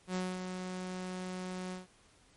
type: tone with ADSR envelope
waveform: sawtooth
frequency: 183.8 Hz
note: F#3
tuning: 11 cents flat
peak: -28 dBFS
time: 0.07-1.87 s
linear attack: 77 ms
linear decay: 230 ms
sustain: -6 dB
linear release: 150 ms
effects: pink hiss -64 dBFS RMS until 2.36 s + MP3 48 kbps